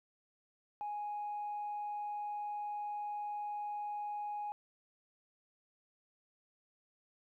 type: tone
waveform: sine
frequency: 830.6 Hz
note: G#5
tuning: in tune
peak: -36 dBFS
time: 0.81-4.52 s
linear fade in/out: 0 ms
effects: tanh soft clip ceiling -34 dBFS + 13-bit